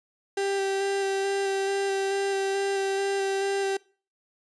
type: tone with vibrato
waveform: 35% pulse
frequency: 392.4 Hz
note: G4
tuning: 2 cents sharp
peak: -23 dBFS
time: 0.37-3.77 s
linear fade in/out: 5 ms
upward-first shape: square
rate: 2.3 Hz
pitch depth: 11 cents each way
effects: noise-tail reverb RT60 0.4 s tail -23 dB re dry + resampled to 22050 Hz